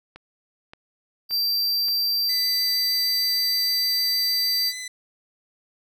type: click train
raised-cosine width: 0.3 ms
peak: -25 dBFS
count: 4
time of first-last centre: 0.16-1.884 s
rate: 1.74 Hz
type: tone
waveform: square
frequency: 4699 Hz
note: D8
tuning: in tune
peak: -21 dBFS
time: 1.29-4.73 s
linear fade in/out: 50 ms
type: tone with vibrato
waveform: 15% pulse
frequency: 2007 Hz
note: B6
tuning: 27 cents sharp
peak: -25 dBFS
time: 2.29-4.88 s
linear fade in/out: 5 ms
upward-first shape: sine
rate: 6.5 Hz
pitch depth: 9 cents each way
effects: none